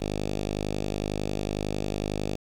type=tone with notch filter; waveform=5% pulse; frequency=51 Hz; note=G#1; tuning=31 cents flat; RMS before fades=-30 dBFS; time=0-2.36 s; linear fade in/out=10 ms; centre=1500 Hz; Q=0.97; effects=low-pass 7000 Hz 12 dB/octave + 8-bit